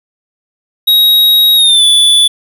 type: tone with pitch glide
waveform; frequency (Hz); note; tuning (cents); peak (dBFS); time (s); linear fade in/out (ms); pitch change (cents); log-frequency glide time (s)
square; 3800 to 3465; A#7 to A7; +33 to -27; -5; 0.87-2.28; 10; -160; 1.55-1.84
effects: 7-bit